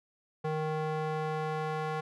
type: tone with band-pass filter sweep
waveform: square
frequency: 155.56 Hz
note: D#3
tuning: in tune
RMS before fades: -33 dBFS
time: 0.44-2.01 s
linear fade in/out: 10 ms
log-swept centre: 600 to 910 Hz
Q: 0.91
effects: none